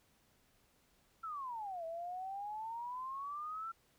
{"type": "exponential two-way sweep", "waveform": "sine", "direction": "down then up", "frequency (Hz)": [1358, 648, 1358], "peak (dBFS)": -40, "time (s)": [1.23, 3.72], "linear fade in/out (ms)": 10, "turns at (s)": 1.85, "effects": ["pink hiss -72 dBFS RMS until 3.98 s"]}